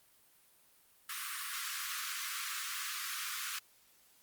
pink high-pass noise, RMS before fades -40 dBFS, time 1.09-3.59 s, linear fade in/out 5 ms, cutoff 1100 Hz, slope 96 dB/octave, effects white hiss -66 dBFS RMS until 4.22 s + Opus 32 kbps

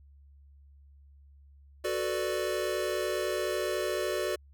square chord, B minor seventh, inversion second, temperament equal, 370 / 440 / 493.9 / 587.3 Hz, F#4 / A4 / B4 / D5, 0 / 0 / 0 / 0 cents, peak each -34 / -37 / -38 / -34 dBFS, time 1.84-4.36 s, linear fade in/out 10 ms, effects added 70 Hz sine -53 dBFS peak until 4.53 s

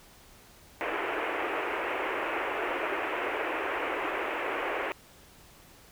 pink band-pass noise, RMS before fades -32 dBFS, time 0.81-4.92 s, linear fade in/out 0 ms, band 320 to 2700 Hz, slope 48 dB/octave, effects pink hiss -55 dBFS RMS until 5.91 s

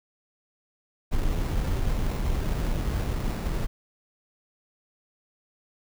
brown noise with sample-and-hold, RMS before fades -26 dBFS, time 1.11-3.67 s, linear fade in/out 20 ms, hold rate 3150 Hz, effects none

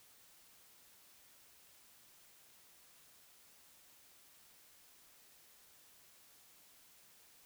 silence, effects white hiss -64 dBFS RMS until 7.45 s

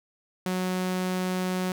sawtooth tone, 184 Hz, F#3, 9 cents flat, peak -22 dBFS, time 0.46-1.72 s, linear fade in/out 2 ms, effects none

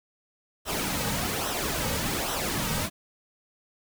pink noise with flanger, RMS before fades -29 dBFS, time 0.65-2.9 s, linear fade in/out 50 ms, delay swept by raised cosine 0.43 to 2.93 ms, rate 1.2 Hz, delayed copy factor -0.6, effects none

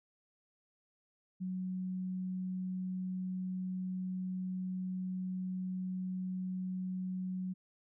sine tone, 185 Hz, F#3, in tune, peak -35 dBFS, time 1.4-7.54 s, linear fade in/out 20 ms, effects none

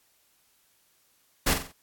pink noise with echo, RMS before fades -23 dBFS, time 1.46-1.54 s, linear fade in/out 10 ms, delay 45 ms, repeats 4, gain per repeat -7 dB, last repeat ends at 1.72 s, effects white hiss -66 dBFS RMS until 1.82 s + AAC 64 kbps

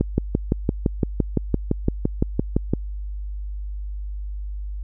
click train, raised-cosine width 3 ms, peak -5 dBFS, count 17, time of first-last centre 0.01-2.736 s, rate 5.87 Hz, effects added 50 Hz sine -27 dBFS peak until 4.83 s

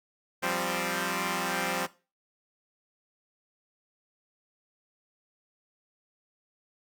5% pulse chord, F suspended second, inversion none, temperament equal, 174.61 / 196 / 261.6 Hz, F3 / G3 / C4, 0 / 0 / 0 cents, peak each -21 / -22 / -22 dBFS, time 0.42-1.87 s, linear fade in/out 20 ms, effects noise-tail reverb RT60 0.3 s tail -17 dB re dry + Opus 48 kbps

